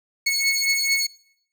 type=beating tone pair; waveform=20% pulse; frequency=2197 / 2201.5 Hz; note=C#7 / C#7; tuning=-16 / -13 cents; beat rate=4.5 Hz; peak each=-17 dBFS; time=0.26-1.07 s; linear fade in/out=10 ms; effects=noise-tail reverb RT60 0.7 s tail -23 dB re dry